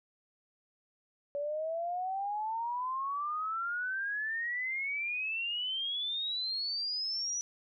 sine exponential sweep, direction up, 567 to 5920 Hz, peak -32 dBFS, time 1.35-7.41 s, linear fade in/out 0 ms, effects none

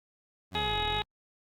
20% pulse exponential two-way sweep, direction down then up, 98 to 36 to 64.4 Hz, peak -31 dBFS, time 0.51-1.04 s, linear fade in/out 50 ms, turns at 0.85 s
harmonic tone, 421.1 Hz, G#4, 24 cents sharp, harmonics 1 / 2 / 3 / 4 / 5 / 6 / 7 / 8 / 9, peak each -38 / -32 / -42 / -41 / -42 / -40 / -41 / -42 / -34 dBFS, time 0.55-1.02 s, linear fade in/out 0 ms
effects Opus 48 kbps

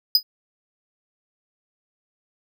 square tone with exponential decay, 4978 Hz, D#8, in tune, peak -9 dBFS, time 0.15-0.23 s, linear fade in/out 2 ms, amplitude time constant 16 ms, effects none

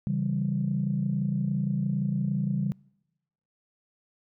sine chord, C# diminished, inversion none, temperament equal, 138.59 / 164.81 / 196 Hz, C#3 / E3 / G3, 0 / 0 / 0 cents, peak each -28 / -31 / -28 dBFS, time 0.07-2.72 s, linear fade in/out 0 ms, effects noise-tail reverb RT60 0.9 s tail -26 dB re dry + tanh soft clip ceiling -16 dBFS

